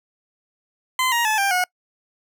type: tone with pitch steps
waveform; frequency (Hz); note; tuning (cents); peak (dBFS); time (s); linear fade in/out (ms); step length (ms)
20% pulse; 1028 / 942.7 / 864.4 / 792.7 / 726.9; C6 / A#5 / A5 / G5 / F#5; -31 / +19 / -31 / +19 / -31; -13; 0.99-1.64; 2; 130
effects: noise-tail reverb RT60 0.1 s tail -26 dB re dry